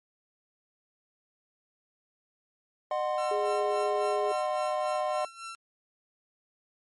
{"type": "chord", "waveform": "triangle", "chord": "C diminished", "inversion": "first", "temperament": "equal with one note detuned", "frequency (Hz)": [610.2, 740, 1046.5], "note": ["Eb5", "Gb5", "C6"], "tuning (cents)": [-34, 0, 0], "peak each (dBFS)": [-28, -30, -32], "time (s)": [2.91, 5.25], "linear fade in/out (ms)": 2}
{"type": "tone with tremolo", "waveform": "sawtooth", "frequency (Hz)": 1351, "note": "E6", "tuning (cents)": 42, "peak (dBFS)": -34, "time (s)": [3.18, 5.55], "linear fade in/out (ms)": 0, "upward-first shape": "sine", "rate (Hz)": 3.6, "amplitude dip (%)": 75}
{"type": "tone", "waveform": "sine", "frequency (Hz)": 414.8, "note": "G#4", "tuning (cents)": -2, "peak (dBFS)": -29, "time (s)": [3.31, 4.32], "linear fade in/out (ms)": 5}
{"effects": ["MP3 48 kbps"]}